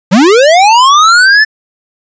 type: linear sweep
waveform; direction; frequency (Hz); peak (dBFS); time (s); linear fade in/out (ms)
square; up; 165 to 1773; -3; 0.11-1.45; 20
effects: resampled to 16000 Hz